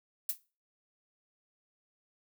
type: noise with exponential decay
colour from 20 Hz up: violet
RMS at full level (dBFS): -26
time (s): 0.29-0.38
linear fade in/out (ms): 5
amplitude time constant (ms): 18
effects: noise-tail reverb RT60 0.3 s tail -17 dB re dry